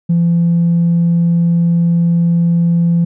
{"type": "tone with tanh clipping", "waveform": "triangle", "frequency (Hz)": 170, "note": "F3", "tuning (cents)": -46, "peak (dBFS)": -9, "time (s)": [0.09, 3.05], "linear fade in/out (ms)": 10, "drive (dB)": 5, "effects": []}